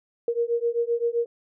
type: beating tone pair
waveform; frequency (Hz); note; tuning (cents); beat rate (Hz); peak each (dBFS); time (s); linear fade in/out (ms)
sine; 466.2 / 473.9; A#4 / A#4; 0 / +28; 7.7; -25; 0.28-1.26; 2
effects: none